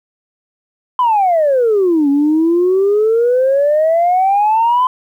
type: exponential two-way sweep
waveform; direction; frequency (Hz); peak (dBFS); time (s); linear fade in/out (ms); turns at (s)
sine; down then up; 1027 to 277.2 to 1027; -8; 0.99-4.87; 2; 2.09
effects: tanh soft clip ceiling -6 dBFS + 8-bit